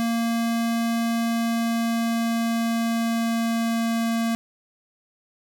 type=tone with pitch glide; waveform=square; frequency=231 to 229.1 Hz; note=A#3 to A#3; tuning=-16 to -30 cents; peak=-22 dBFS; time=0-4.35 s; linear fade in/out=0 ms; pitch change=-14 cents; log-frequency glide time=1.03-4.09 s; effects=none